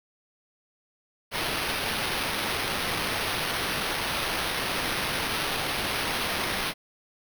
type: noise with sample-and-hold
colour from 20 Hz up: violet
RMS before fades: -29 dBFS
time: 1.31-6.74 s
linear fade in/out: 50 ms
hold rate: 7350 Hz
effects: none